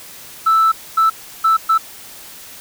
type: tone bursts at uneven times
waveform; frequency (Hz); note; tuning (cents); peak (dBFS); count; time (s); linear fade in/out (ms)
sine; 1318.5; E6; 0; -8; 4; 0.46-0.72 / 0.97-1.1 / 1.44-1.57 / 1.69-1.78; 10
effects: tanh soft clip ceiling -7 dBFS + white hiss -37 dBFS RMS until 2.6 s